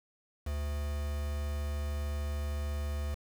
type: tone with quantisation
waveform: triangle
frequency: 73.2 Hz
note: D2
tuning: 5 cents flat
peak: -30 dBFS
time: 0.46-3.15 s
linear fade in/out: 10 ms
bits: 7
effects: none